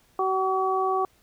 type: harmonic tone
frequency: 378.8 Hz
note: F#4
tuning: 41 cents sharp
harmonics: 1 / 2 / 3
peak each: -26 / -26 / -26 dBFS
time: 0.19-1.05 s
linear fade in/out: 2 ms
effects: pink hiss -62 dBFS RMS until 1.22 s